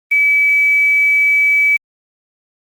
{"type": "tone with quantisation", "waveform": "sine", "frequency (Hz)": 2292, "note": "D7", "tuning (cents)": -43, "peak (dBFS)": -9, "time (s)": [0.11, 1.77], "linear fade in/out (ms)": 10, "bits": 6, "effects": ["Opus 32 kbps"]}